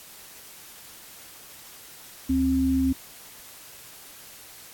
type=tone pair together; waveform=sine; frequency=74.1 / 264.5 Hz; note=D2 / C4; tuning=+16 / +19 cents; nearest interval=octave + minor seventh; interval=2203 cents; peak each=-28 / -20 dBFS; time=2.29-2.93 s; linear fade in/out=10 ms; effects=white hiss -46 dBFS RMS until 4.73 s + AAC 64 kbps